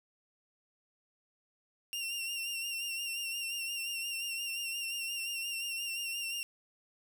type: tone with vibrato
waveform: sawtooth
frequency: 2761 Hz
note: F7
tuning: 20 cents flat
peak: -32 dBFS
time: 1.93-6.43 s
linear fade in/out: 0 ms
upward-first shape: sine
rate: 5.7 Hz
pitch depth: 39 cents each way
effects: none